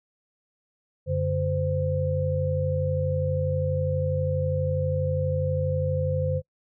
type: tone cluster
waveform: sine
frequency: 91.7 / 144 / 516 Hz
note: F#2 / D3 / C5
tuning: -15 / -34 / -24 cents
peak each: -27 dBFS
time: 1.06-6.42 s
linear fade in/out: 50 ms
effects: noise-tail reverb RT60 0.1 s tail -24 dB re dry